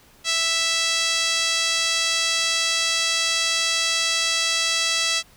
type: tone with band-pass filter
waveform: 5% pulse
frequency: 659.3 Hz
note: E5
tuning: in tune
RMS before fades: -22 dBFS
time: 0.24-5.23 s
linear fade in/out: 50 ms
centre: 3700 Hz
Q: 0.7
effects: pink hiss -53 dBFS RMS until 5.36 s